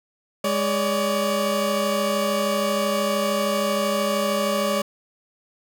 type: tone cluster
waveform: 30% pulse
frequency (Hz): 206.3 / 569 / 602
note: G#3 / C#5 / D5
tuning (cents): -11 / +45 / +43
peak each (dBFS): -23 / -20 / -27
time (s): 0.44-4.82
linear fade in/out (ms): 5
effects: none